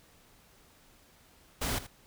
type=noise with echo; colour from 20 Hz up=pink; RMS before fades=-32 dBFS; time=1.61-1.79 s; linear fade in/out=10 ms; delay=81 ms; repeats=1; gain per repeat=-14 dB; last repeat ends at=1.871 s; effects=pink hiss -61 dBFS RMS until 2.06 s